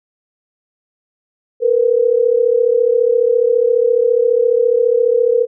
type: tone pair together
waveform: sine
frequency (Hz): 459.3 / 493.9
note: A#4 / B4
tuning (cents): -26 / 0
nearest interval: minor second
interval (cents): 126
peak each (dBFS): -13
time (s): 1.6-5.47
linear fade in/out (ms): 50
effects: none